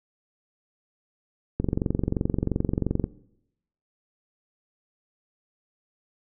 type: click train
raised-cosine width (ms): 3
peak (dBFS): -11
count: 34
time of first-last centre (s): 1.6-3.041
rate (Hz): 22.9
effects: noise-tail reverb RT60 0.8 s tail -18 dB re dry